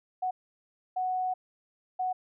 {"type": "tone bursts at uneven times", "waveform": "sine", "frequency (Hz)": 740, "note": "F#5", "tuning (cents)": 0, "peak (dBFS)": -27, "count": 3, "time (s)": [[0.22, 0.31], [0.96, 1.34], [1.99, 2.13]], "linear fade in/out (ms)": 10, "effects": []}